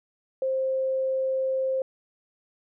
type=tone; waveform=sine; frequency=527 Hz; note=C5; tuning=12 cents sharp; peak=-23 dBFS; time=0.42-1.82 s; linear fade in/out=2 ms; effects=none